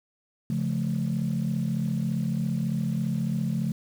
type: chord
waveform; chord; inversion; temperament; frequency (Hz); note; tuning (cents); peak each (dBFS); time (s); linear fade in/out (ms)
sine; Db augmented; none; just; 138.59 / 173.24 / 216.5; Db3 / F3 / A3; 0 / -14 / -28; -28; 0.5-3.72; 2
effects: tanh soft clip ceiling -18 dBFS + 8-bit